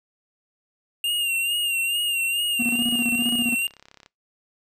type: tone with vibrato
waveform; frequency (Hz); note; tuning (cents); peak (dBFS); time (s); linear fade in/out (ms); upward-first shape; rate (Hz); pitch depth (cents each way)
square; 2794; F7; 0; -22; 1.04-3.67; 2; sine; 2.3; 52
type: tone with tremolo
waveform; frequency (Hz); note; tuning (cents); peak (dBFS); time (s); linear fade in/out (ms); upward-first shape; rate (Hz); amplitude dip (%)
triangle; 238.2; A#3; +38; -20; 2.59-3.55; 10; square; 15; 70
type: click train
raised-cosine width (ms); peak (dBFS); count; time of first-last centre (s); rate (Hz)
0.2; -29; 50; 2.62-4.061; 34
effects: noise-tail reverb RT60 0.2 s tail -23 dB re dry